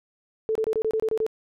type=tone bursts; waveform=sine; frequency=440 Hz; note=A4; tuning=in tune; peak=-21 dBFS; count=9; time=0.49-1.265 s; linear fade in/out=0 ms; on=63 ms; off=26 ms; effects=none